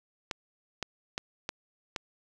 clicks, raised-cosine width 0.2 ms, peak -15 dBFS, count 5, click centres 0.312 / 0.827 / 1.179 / 1.491 / 1.962 s, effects none

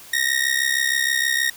sawtooth ring-modulated tone, 1866 Hz, A#6, 1 cent sharp, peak -12 dBFS, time 0.13-1.5 s, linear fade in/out 5 ms, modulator 33.2 Hz, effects white hiss -43 dBFS RMS until 1.56 s

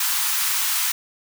white high-pass noise, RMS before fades -22 dBFS, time 0-0.92 s, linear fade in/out 5 ms, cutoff 860 Hz, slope 48 dB/octave, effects none

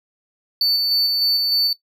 triangle tone with tremolo, 4500 Hz, C#8, 25 cents sharp, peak -13 dBFS, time 0.61-1.73 s, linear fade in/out 2 ms, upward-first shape square, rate 3.3 Hz, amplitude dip 25%, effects noise-tail reverb RT60 0.1 s tail -19 dB re dry

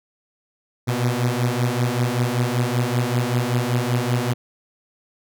sawtooth beating tone pair, 119.7 / 124.9 Hz, A#2 / B2, +46 / +20 cents, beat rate 5.2 Hz, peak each -18 dBFS, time 0.87-4.34 s, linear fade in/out 20 ms, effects none

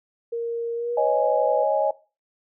sine tone with pitch glide, 466.2 to 502.6 Hz, A#4 to B4, 0 to +30 cents, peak -24 dBFS, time 0.32-1.64 s, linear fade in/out 10 ms, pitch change +130 cents, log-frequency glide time 0.75-1.23 s
sine chord, C# suspended second, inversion none, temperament just, 554.4 / 623.7 / 831.5 Hz, C#5 / D#5 / G#5, 0 / +4 / +2 cents, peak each -23 / -22 / -24 dBFS, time 0.97-1.91 s, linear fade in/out 5 ms
effects noise-tail reverb RT60 0.3 s tail -18 dB re dry

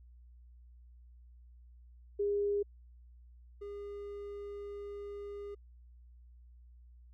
sine / triangle tone pair in turn, 406.9 / 406.9 Hz, G#4 / G#4, -35 / -35 cents, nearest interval unison, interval 0 cents, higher neither, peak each -29 / -39 dBFS, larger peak first, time 2.19-2.63 / 3.61-5.55 s, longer second, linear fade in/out 10 ms, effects added 60 Hz sine -54 dBFS peak until 7.13 s

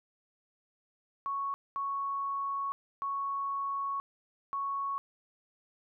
sine tone bursts at uneven times, 1108.7 Hz, C#6, in tune, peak -31 dBFS, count 4, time 1.26-1.54 / 1.76-2.72 / 3.02-4 / 4.53-4.98 s, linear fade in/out 0 ms, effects none

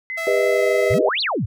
sine tone, 2044 Hz, C7, 41 cents flat, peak -25 dBFS, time 0.1-0.94 s, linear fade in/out 0 ms
sawtooth tone with pitch glide, 655 to 647.5 Hz, E5 to E5, -11 to -31 cents, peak -23 dBFS, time 0.17-0.99 s, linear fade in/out 10 ms, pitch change -20 cents, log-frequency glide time 0.53-0.62 s
sine chord, G augmented, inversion none, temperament equal with one note detuned, 400.5 / 493.9 / 622.3 Hz, G4 / B4 / D#5, +37 / 0 / 0 cents, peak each -20 dBFS, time 0.27-1.09 s, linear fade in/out 2 ms
sine exponential two-way sweep, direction up then down, 82.41 to 4699 to 82.41 Hz, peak -19 dBFS, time 0.9-1.46 s, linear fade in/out 10 ms, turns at 1.21 s
effects none

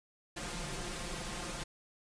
pink noise with comb filter, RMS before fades -40 dBFS, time 0.36-1.64 s, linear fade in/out 10 ms, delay 5.7 ms, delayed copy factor +0.75, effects resampled to 22050 Hz

